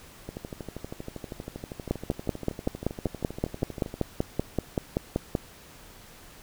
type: two click trains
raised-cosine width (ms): 2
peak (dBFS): -22 / -11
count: 47 / 19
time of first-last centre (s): 0.29-3.941 / 1.91-5.352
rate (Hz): 12.6 / 5.23
effects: pink hiss -50 dBFS RMS until 6.42 s